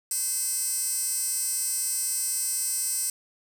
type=tone with high-pass filter; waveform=15% pulse; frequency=516 Hz; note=C5; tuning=24 cents flat; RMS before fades=-28 dBFS; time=0.11-3.1 s; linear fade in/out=2 ms; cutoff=8000 Hz; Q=2.9; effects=none